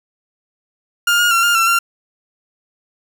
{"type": "tone with pitch steps", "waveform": "30% pulse", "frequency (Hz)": [1408, 1428, 1366, 1406, 1348, 1380], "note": ["F6", "F6", "F6", "F6", "E6", "F6"], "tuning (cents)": [14, 38, -39, 11, 38, -21], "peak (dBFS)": -9, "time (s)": [1.07, 1.79], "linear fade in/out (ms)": 5, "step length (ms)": 120, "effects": []}